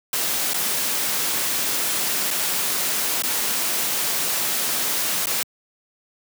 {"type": "noise with dropouts", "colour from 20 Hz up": "white", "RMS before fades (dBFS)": -23, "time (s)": [0.13, 5.43], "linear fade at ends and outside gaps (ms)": 2, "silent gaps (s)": [[0.535, 0.542], [2.306, 2.31], [3.222, 3.235], [5.258, 5.269]], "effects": ["high-pass 150 Hz 12 dB/octave"]}